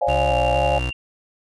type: chord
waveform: sine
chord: D half-diminished seventh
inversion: third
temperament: equal with one note detuned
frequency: 535.2 / 587.3 / 698.5 / 830.6 Hz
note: C5 / D5 / F5 / Ab5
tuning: +39 / 0 / 0 / 0 cents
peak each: -23 dBFS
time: 0.01-0.79 s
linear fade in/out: 10 ms
type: tone with vibrato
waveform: 30% pulse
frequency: 65.41 Hz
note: C2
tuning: in tune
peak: -20 dBFS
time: 0.07-0.91 s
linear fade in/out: 20 ms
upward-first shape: square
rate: 2.1 Hz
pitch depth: 81 cents each way
type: tone with tremolo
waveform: sine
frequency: 2778 Hz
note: F7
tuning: 10 cents flat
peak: -26 dBFS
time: 0.09-0.93 s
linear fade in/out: 5 ms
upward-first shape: triangle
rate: 11 Hz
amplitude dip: 45%
effects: resampled to 24000 Hz